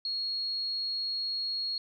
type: tone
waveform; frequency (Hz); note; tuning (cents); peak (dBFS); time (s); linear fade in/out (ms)
sine; 4304; C8; +48; -30; 0.05-1.78; 2
effects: none